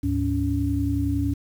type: tone cluster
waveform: sine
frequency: 74.4 / 105.2 / 281.9 Hz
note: D2 / G#2 / C#4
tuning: +23 / +23 / +29 cents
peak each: -26 / -26 / -24 dBFS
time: 0.03-1.34 s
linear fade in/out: 10 ms
effects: 8-bit

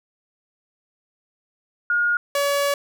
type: tone pair in turn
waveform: sine / sawtooth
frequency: 1429 / 567.1 Hz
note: F6 / C#5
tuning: +39 / +39 cents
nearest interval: octave + major third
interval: 1600 cents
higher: first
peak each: -17 / -15 dBFS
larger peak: second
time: 1.9-2.17 / 2.35-2.74 s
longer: second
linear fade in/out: 2 ms
effects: none

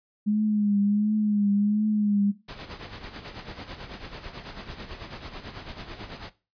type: tone with vibrato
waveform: sine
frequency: 207.7 Hz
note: G#3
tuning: in tune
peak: -20 dBFS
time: 0.26-2.32 s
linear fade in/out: 20 ms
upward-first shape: triangle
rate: 1.4 Hz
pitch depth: 60 cents each way
type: noise with tremolo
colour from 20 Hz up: pink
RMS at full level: -37 dBFS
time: 2.48-6.3 s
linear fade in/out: 10 ms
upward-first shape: sine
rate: 9.1 Hz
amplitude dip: 65%
effects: noise-tail reverb RT60 0.3 s tail -17 dB re dry + resampled to 11025 Hz

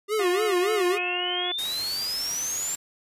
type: tone with vibrato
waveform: square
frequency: 392 Hz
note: G4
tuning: in tune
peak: -23 dBFS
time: 0.08-0.99 s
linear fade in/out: 50 ms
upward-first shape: sine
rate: 3.5 Hz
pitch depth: 190 cents each way
type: harmonic tone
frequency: 357.9 Hz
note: F4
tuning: 42 cents sharp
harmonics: 1 / 2 / 3 / 4 / 5 / 6 / 7 / 8 / 9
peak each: -33 / -33 / -39 / -40 / -39 / -38 / -41 / -40 / -45 dBFS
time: 0.19-1.52 s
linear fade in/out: 5 ms
type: exponential sweep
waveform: sine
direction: up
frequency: 2489 to 7459 Hz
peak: -27 dBFS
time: 0.97-2.75 s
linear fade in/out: 0 ms
type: noise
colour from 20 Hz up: white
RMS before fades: -35 dBFS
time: 1.58-2.76 s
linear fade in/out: 10 ms
effects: resampled to 32000 Hz

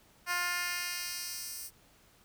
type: tone with high-pass filter sweep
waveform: 10% pulse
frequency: 353.3 Hz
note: F4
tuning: 20 cents sharp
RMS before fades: -36 dBFS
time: 0.26-1.71 s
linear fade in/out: 50 ms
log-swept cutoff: 1100 to 8900 Hz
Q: 0.9
effects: pink hiss -63 dBFS RMS until 2.24 s

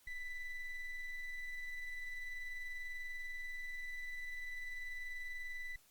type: ring-modulated tone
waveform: triangle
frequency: 987.8 Hz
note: B5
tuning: in tune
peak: -36 dBFS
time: 0.07-5.76 s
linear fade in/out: 5 ms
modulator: 998 Hz
effects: white hiss -68 dBFS RMS until 5.9 s + Opus 48 kbps

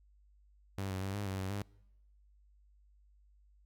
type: tone with pitch steps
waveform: sawtooth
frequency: 97.6 / 94.1 / 97.2 / 102.1 / 95.8 / 94.9 / 100.9 Hz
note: G2 / F#2 / G2 / G#2 / G2 / F#2 / G#2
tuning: -7 / +30 / -14 / -29 / -39 / +44 / -49 cents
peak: -32 dBFS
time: 0.78-1.62 s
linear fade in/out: 0 ms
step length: 120 ms
effects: noise-tail reverb RT60 0.9 s tail -26 dB re dry + added 50 Hz sine -62 dBFS peak until 3.65 s

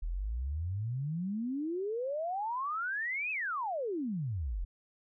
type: exponential two-way sweep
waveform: sine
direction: up then down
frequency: 38.45 to 2611 to 38.45 Hz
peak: -32 dBFS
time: 0.02-4.65 s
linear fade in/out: 10 ms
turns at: 3.31 s
effects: none

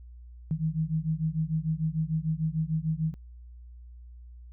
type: beating tone pair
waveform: sine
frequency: 155.56 / 162.26 Hz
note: D#3 / E3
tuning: 0 / -27 cents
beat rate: 6.7 Hz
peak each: -29 dBFS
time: 0.51-3.14 s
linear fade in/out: 0 ms
effects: added 60 Hz sine -44 dBFS peak until 4.52 s

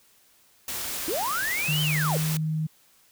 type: noise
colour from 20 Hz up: white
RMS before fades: -32 dBFS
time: 0.68-2.37 s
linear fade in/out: 2 ms
type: linear two-way sweep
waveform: sine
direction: up then down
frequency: 293.7 to 3136 to 415.8 Hz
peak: -26 dBFS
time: 1.08-2.17 s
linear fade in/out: 0 ms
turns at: 1.82 s
type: tone with pitch glide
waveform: sine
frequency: 152.6 to 156.71 Hz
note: D#3 to D#3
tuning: -33 to +13 cents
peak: -24 dBFS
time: 1.68-2.67 s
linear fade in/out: 10 ms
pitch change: +46 cents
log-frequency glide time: 1.99-2.21 s
effects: white hiss -60 dBFS RMS until 3.11 s

